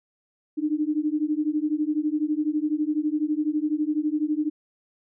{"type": "beating tone pair", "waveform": "sine", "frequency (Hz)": [297.5, 309.5], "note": ["D4", "D#4"], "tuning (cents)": [22, -9], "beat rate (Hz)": 12, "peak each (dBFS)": -25, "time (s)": [0.57, 4.5], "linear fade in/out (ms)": 20, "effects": []}